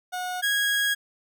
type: tone pair in turn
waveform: 30% pulse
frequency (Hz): 728 / 1648.5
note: F#5 / G#6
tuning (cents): -28 / -13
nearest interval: octave + major second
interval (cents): 1415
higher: second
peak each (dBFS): -26 / -19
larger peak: second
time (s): 0.12-0.42 / 0.42-0.95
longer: second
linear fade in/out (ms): 20
effects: none